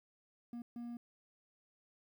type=tone bursts at uneven times; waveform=triangle; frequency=237.9 Hz; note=A#3; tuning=35 cents sharp; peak=-40 dBFS; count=2; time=0.53-0.62 / 0.76-0.97 s; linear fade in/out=2 ms; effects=12-bit